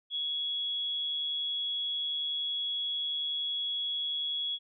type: tone with amplitude modulation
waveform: sine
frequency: 3350 Hz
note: G#7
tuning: 14 cents sharp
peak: -29 dBFS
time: 0.1-4.59 s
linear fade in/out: 50 ms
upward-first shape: sine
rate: 151 Hz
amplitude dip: 25%
effects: none